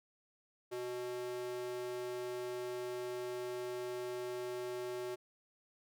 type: tone with high-pass filter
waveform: square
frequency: 123.47 Hz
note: B2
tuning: in tune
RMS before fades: -41 dBFS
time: 0.71-5.16 s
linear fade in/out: 20 ms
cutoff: 420 Hz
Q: 4
effects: none